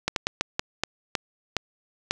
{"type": "slowing click train", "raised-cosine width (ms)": 0.2, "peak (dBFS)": -6, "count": 9, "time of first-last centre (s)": [0.08, 2.11], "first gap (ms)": 82, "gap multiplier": 1.31, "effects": []}